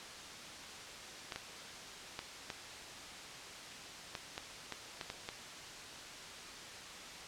clicks, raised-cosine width 0.2 ms, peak -22 dBFS, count 10, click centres 1.322 / 1.36 / 2.191 / 2.502 / 4.152 / 4.379 / 4.723 / 5.012 / 5.101 / 5.289 s, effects white hiss -48 dBFS RMS until 7.27 s + low-pass 6000 Hz 12 dB/octave

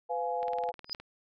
sine chord, F diminished, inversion second, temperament just, 502.9 / 698.5 / 838.1 Hz, Cb5 / F5 / Ab5, +31 / 0 / +16 cents, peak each -34 dBFS, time 0.09-0.72 s, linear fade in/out 20 ms
click train, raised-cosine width 0.3 ms, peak -29 dBFS, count 12, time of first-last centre 0.43-1 s, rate 19.3 Hz
sine tone with exponential growth, 4978 Hz, D#8, in tune, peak -28 dBFS, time 0.85-0.93 s, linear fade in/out 0 ms, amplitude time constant 16 ms
effects none

